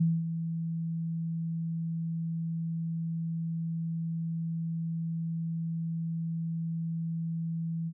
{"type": "tone with ADSR envelope", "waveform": "sine", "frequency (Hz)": 164.81, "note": "E3", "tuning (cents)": 0, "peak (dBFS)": -21, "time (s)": [0, 7.93], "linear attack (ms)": 11, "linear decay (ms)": 220, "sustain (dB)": -9, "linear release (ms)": 57, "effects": []}